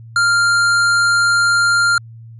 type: tone with hard clipping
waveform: sine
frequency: 1396 Hz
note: F6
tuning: 1 cent flat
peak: -13 dBFS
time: 0.16-1.98 s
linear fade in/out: 2 ms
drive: 14 dB
effects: added 114 Hz sine -34 dBFS peak until 2.39 s + resampled to 24000 Hz